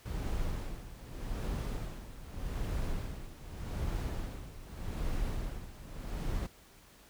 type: noise with tremolo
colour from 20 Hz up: brown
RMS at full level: -34 dBFS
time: 0.05-6.47 s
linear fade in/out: 10 ms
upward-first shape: sine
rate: 0.83 Hz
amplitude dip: 80%
effects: pink hiss -59 dBFS RMS until 7.09 s